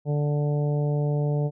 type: harmonic tone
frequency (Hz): 146.83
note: D3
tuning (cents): 0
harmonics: 1 / 2 / 3 / 4 / 5 / 6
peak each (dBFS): -22 / -36 / -31 / -34 / -40 / -46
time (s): 0.05-1.51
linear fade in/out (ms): 50
effects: none